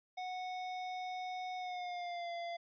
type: tone with pitch glide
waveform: square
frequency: 736 to 686.7 Hz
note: F#5 to F5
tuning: -9 to -29 cents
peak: -40 dBFS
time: 0.17-2.57 s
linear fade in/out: 10 ms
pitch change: -120 cents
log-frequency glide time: 1.57-2.31 s
effects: resampled to 11025 Hz